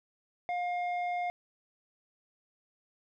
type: tone with low-pass filter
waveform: square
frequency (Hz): 710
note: F5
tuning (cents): +28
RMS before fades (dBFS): -33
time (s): 0.49-1.3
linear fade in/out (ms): 0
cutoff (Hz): 1700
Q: 2.1
effects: none